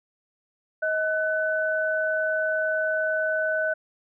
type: tone pair together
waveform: sine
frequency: 631.1 / 1500 Hz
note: D#5 / F#6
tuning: +24 / +23 cents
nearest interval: octave + minor third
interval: 1499 cents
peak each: -25 dBFS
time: 0.82-3.74 s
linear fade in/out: 10 ms
effects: none

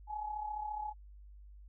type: tone with amplitude modulation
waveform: sine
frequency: 846 Hz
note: G#5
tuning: 32 cents sharp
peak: -34 dBFS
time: 0.07-0.94 s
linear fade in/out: 50 ms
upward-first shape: sine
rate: 34.5 Hz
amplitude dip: 60%
effects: added 50 Hz sine -51 dBFS peak until 1.68 s

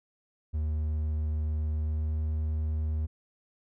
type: tone with pitch glide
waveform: triangle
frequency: 76.8 to 77.51 Hz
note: D#2 to D#2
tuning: -22 to -6 cents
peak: -25 dBFS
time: 0.53-3.07 s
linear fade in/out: 20 ms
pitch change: +16 cents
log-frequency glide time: 1.72-2.17 s
effects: none

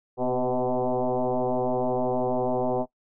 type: tone with frequency modulation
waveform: sine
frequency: 122.9 Hz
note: B2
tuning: 8 cents flat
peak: -22 dBFS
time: 0.17-2.86 s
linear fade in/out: 50 ms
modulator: 126 Hz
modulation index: 5.7
effects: noise-tail reverb RT60 0.1 s tail -17 dB re dry

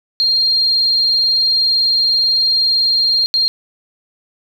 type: tone bursts at uneven times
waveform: sine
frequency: 4207 Hz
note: C8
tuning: 9 cents sharp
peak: -11 dBFS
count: 2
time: 0.2-3.26 / 3.34-3.48 s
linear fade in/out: 0 ms
effects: 7-bit

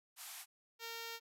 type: band-pass noise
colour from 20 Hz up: white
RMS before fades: -50 dBFS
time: 0.16-0.46 s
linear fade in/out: 50 ms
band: 670 to 14000 Hz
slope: 96 dB/octave
type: tone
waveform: 5% pulse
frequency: 460.1 Hz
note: A#4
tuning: 23 cents flat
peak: -32 dBFS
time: 0.79-1.2 s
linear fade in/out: 50 ms
effects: none

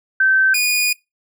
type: tone pair in turn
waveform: sine / sawtooth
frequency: 1547 / 2456 Hz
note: G6 / D#7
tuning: -23 / -23 cents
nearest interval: minor sixth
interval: 800 cents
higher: second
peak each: -11 dBFS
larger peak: neither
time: 0.2-0.54 / 0.54-0.93 s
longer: second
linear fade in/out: 5 ms
effects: noise-tail reverb RT60 0.2 s tail -22 dB re dry

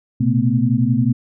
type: tone cluster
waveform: sine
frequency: 119 / 130.2 / 224.9 / 250.1 Hz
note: A#2 / C3 / A3 / B3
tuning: +36 / -8 / +38 / +22 cents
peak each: -19 dBFS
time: 0.2-1.13 s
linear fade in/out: 10 ms
effects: none

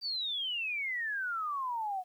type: exponential sweep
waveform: sine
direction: down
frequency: 4699 to 720 Hz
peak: -32 dBFS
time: 0.01-2.04 s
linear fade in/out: 50 ms
effects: 11-bit

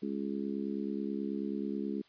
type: harmonic tone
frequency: 69.3 Hz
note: C#2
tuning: in tune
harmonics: 3 / 4 / 5 / 6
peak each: -36 / -38 / -40 / -42 dBFS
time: 0.02-2.02 s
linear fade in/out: 10 ms
effects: white hiss -64 dBFS RMS until 2.08 s + resampled to 11025 Hz

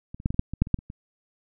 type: clicks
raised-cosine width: 5 ms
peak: -24 / -29 / -10 / -15 / -22 / -6 / -19 / -6 / -25 / -7 / -28 / -25 dBFS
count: 12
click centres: 0.145 / 0.201 / 0.259 / 0.305 / 0.344 / 0.394 / 0.536 / 0.62 / 0.671 / 0.743 / 0.789 / 0.901 s
effects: none

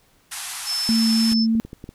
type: band-pass noise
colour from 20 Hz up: white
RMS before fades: -32 dBFS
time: 0.31-1.34 s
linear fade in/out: 10 ms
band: 710 to 12000 Hz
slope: 96 dB/octave
type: tone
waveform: sine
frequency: 5274 Hz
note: E8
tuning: in tune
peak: -22 dBFS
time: 0.65-1.47 s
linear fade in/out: 50 ms
type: tone with vibrato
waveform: sine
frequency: 224.9 Hz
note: A3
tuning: 38 cents sharp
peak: -16 dBFS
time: 0.89-1.6 s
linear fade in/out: 0 ms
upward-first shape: triangle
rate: 3.2 Hz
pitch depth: 9 cents each way
type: clicks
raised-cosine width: 3 ms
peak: -22 dBFS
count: 6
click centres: 1.32 / 1.552 / 1.65 / 1.731 / 1.841 / 1.891 s
effects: pink hiss -59 dBFS RMS until 1.94 s

